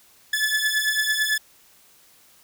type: beating tone pair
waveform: sawtooth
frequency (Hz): 1723 / 1732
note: A6 / A6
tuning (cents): -37 / -28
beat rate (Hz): 9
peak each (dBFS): -20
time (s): 0.33-1.38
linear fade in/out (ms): 5
effects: white hiss -55 dBFS RMS until 2.43 s